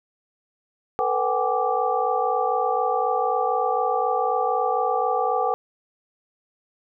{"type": "tone cluster", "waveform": "sine", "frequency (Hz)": [448, 495.1, 755, 819, 1171], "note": ["A4", "B4", "F#5", "G#5", "D6"], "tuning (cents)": [31, 4, 35, -24, -5], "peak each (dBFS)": [-28, -26, -24, -27, -27], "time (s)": [0.99, 5.54], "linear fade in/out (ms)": 0, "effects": []}